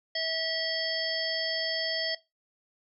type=harmonic tone; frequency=649 Hz; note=E5; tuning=27 cents flat; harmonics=1 / 3 / 5 / 7 / 8; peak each=-35 / -35 / -35 / -35 / -35 dBFS; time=0.15-2.15 s; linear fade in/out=5 ms; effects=noise-tail reverb RT60 0.2 s tail -17 dB re dry